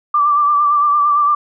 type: tone with vibrato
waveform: sine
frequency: 1173 Hz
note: D6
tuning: 2 cents flat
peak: -10 dBFS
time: 0.14-1.35 s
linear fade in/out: 5 ms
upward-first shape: sine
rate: 8.8 Hz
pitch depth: 36 cents each way
effects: none